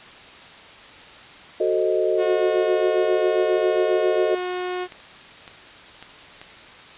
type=chord; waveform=sine; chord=F# diminished seventh; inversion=none; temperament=equal; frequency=370 / 440 / 523.3 / 622.3 Hz; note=F#4 / A4 / C5 / Eb5; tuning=0 / 0 / 0 / 0 cents; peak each=-22 / -23 / -28 / -23 dBFS; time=1.6-4.35 s; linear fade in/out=5 ms
type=tone; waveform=sawtooth; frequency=362.6 Hz; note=F#4; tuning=35 cents flat; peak=-21 dBFS; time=2.17-4.88 s; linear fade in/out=50 ms
type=clicks; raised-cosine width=0.2 ms; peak=-21 dBFS; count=4; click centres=4.922 / 5.478 / 6.026 / 6.415 s
effects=white hiss -43 dBFS RMS until 6.97 s + resampled to 8000 Hz